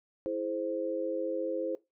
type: chord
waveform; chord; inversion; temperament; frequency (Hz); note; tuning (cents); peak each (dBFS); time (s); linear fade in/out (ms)
sine; E augmented; none; equal with one note detuned; 329.6 / 423.8 / 523.3; E4 / G#4 / B#4; 0 / +35 / 0; -35 / -37 / -33; 0.26-1.75; 0
effects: noise-tail reverb RT60 0.2 s tail -19 dB re dry